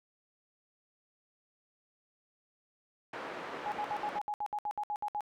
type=band-pass noise; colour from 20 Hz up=pink; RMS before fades=-42 dBFS; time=3.13-4.19 s; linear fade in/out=5 ms; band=410 to 1800 Hz; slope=12 dB/octave
type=tone bursts; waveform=sine; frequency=835 Hz; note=G#5; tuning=9 cents sharp; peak=-32 dBFS; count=13; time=3.66-5.207 s; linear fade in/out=0 ms; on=59 ms; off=65 ms
effects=none